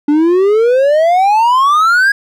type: exponential sweep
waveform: triangle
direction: up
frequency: 287.1 to 1661.2 Hz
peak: -5 dBFS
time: 0.08-2.12 s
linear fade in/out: 5 ms
effects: none